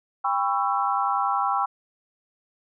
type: chord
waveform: sine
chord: C# half-diminished seventh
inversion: second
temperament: just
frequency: 798.3 / 997.9 / 1108.7 / 1330.5 Hz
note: G5 / B5 / C#6 / E6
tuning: +31 / +18 / 0 / +16 cents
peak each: -25 / -28 / -27 / -27 dBFS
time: 0.24-1.66 s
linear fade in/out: 10 ms
effects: none